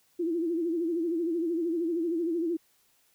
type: tone with vibrato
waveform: sine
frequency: 335.3 Hz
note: E4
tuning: 30 cents sharp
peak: -26 dBFS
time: 0.19-2.57 s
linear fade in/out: 10 ms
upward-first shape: sine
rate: 13 Hz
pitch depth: 92 cents each way
effects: white hiss -67 dBFS RMS until 3.14 s